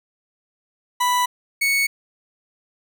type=tone pair in turn; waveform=40% pulse; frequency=987.8 / 2218 Hz; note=B5 / C#7; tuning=0 / 0 cents; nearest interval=octave + major second; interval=1400 cents; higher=second; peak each=-16 dBFS; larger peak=neither; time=1-1.26 / 1.61-1.87 s; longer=neither; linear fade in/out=10 ms; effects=none